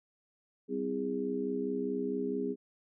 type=harmonic tone with a mistuned harmonic; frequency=64.6 Hz; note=C2; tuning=21 cents flat; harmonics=3 / 4 / 5 / 6; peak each=-40 / -35 / -41 / -34 dBFS; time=0.68-2.56 s; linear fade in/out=50 ms; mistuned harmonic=6; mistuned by=+93 cents; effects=none